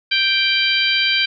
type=harmonic tone; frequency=784 Hz; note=G5; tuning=in tune; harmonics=2 / 3 / 4 / 5 / 6; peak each=-23 / -19 / -19 / -23 / -23 dBFS; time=0.11-1.26 s; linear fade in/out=10 ms; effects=none